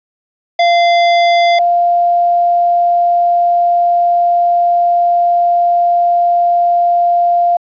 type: tone pair in turn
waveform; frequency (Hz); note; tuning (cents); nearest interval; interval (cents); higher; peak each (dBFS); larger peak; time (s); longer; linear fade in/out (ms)
square / sine; 690 / 696.8; F5 / F5; -21 / -4; unison; 17; second; -8; neither; 0.59-1.59 / 1.59-7.57; second; 5
effects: resampled to 11025 Hz + 8-bit